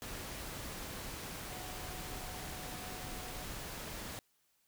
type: tone in noise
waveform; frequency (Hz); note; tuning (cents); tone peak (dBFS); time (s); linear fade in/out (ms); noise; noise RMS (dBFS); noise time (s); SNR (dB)
sine; 736; F#5; -9; -52; 1.5-3.44; 0; pink; -44; 0.02-4.19; -11
effects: white hiss -75 dBFS RMS until 4.67 s